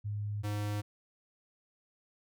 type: tone pair in turn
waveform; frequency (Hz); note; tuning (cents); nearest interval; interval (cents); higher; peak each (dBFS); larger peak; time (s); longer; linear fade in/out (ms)
sine / square; 103.83 / 103.83; G#2 / G#2; 0 / 0; unison; 0; neither; -33 / -33; neither; 0.04-0.43 / 0.43-0.82; neither; 20
effects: none